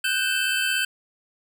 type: tone cluster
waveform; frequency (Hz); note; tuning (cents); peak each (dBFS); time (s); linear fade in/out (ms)
square; 1498 / 1575 / 2630 / 3087; F#6 / G6 / E7 / G7; +21 / +8 / -5 / -27; -28; 0.04-0.85; 5
effects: none